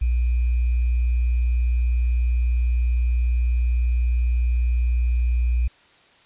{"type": "tone with sample-and-hold", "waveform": "sine", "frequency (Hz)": 60, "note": "B1", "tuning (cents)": -49, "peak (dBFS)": -17, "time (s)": [0.01, 5.68], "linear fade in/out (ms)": 10, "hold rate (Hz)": 2450, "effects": ["white hiss -54 dBFS RMS until 6.25 s", "resampled to 8000 Hz"]}